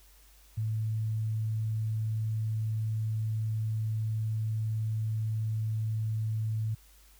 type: tone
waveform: sine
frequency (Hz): 109.8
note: A2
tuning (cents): -3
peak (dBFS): -28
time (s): 0.57-6.75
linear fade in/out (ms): 10
effects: added 50 Hz sine -57 dBFS peak until 7.19 s + white hiss -61 dBFS RMS until 7.19 s